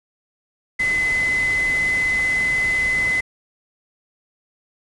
sine tone in noise, 2029 Hz, B6, 46 cents sharp, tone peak -17 dBFS, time 0.79-3.21 s, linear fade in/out 10 ms, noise pink, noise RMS -32 dBFS, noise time 0.79-3.21 s, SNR +12 dB, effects resampled to 24000 Hz

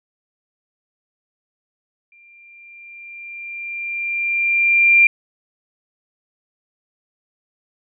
sine tone with exponential growth, 2381 Hz, D7, 23 cents sharp, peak -7 dBFS, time 2.12-5.07 s, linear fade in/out 2 ms, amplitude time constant 640 ms, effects none

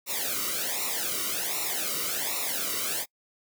white noise with flanger, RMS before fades -30 dBFS, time 0.06-3.06 s, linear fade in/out 50 ms, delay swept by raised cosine 0.62 to 1.2 ms, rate 1.3 Hz, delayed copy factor -0.95, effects noise-tail reverb RT60 0.1 s tail -26 dB re dry

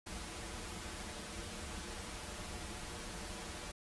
pink noise with comb filter, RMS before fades -45 dBFS, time 0.06-3.72 s, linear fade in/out 10 ms, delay 7.5 ms, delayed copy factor -0.8, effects resampled to 24000 Hz

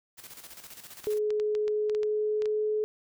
white noise with tremolo, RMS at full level -45 dBFS, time 0.17-1.19 s, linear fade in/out 20 ms, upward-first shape square, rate 15 Hz, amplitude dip 60%
clicks, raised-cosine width 0.2 ms, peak -25 dBFS, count 10, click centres 1.043 / 1.305 / 1.399 / 1.551 / 1.68 / 1.897 / 1.949 / 2.032 / 2.421 / 2.457 s
sine tone with pitch glide, 423.4 to 427.3 Hz, G#4 to G#4, +33 to +49 cents, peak -25 dBFS, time 1.07-2.84 s, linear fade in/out 0 ms, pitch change +16 cents, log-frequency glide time 1.72-2.72 s
effects none

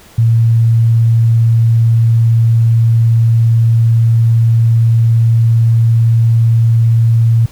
sine tone, 114.7 Hz, A#2, 28 cents flat, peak -6 dBFS, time 0.18-7.46 s, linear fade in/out 5 ms, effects pink hiss -41 dBFS RMS until 7.51 s

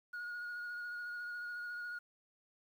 sine tone with vibrato, 1442 Hz, F#6, 45 cents flat, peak -38 dBFS, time 0.13-1.99 s, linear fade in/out 10 ms, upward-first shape sine, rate 14 Hz, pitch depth 19 cents each way, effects tanh soft clip ceiling -39 dBFS + 11-bit

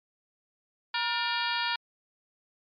harmonic tone with a mistuned harmonic, 473.3 Hz, A#4, 26 cents sharp, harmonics 2 / 3 / 4 / 5 / 6 / 7 / 8 / 9 / 10, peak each -32 / -34 / -35 / -36 / -37 / -37 / -38 / -39 / -39 dBFS, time 0.94-1.76 s, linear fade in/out 5 ms, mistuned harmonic 4, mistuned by -91 cents, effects MP3 48 kbps

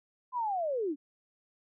sine linear sweep, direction down, 1031 to 265.4 Hz, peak -29 dBFS, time 0.32-0.96 s, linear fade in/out 50 ms, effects none

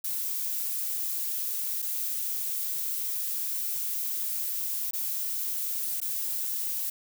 violet noise with dropouts, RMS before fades -31 dBFS, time 0.04-6.9 s, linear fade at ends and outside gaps 5 ms, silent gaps 1.82-1.824 / 4.91-4.933 / 6.003-6.015 s, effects none

